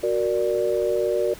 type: chord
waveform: sine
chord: Gb augmented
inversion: none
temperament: equal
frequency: 370 / 466.2 / 587.3 Hz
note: Gb4 / Bb4 / D5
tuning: 0 / 0 / 0 cents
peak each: -24 dBFS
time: 0.03-1.34 s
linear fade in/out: 5 ms
effects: pink hiss -43 dBFS RMS until 1.39 s

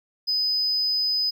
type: tone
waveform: triangle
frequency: 5010 Hz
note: D#8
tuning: 11 cents sharp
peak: -18 dBFS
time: 0.27-1.31 s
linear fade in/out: 20 ms
effects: tanh soft clip ceiling -18 dBFS

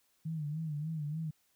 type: tone with vibrato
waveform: sine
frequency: 154.1 Hz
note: D#3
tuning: 16 cents flat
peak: -34 dBFS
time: 0.25-1.31 s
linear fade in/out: 10 ms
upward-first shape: sine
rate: 3.4 Hz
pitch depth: 93 cents each way
effects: white hiss -73 dBFS RMS until 1.55 s

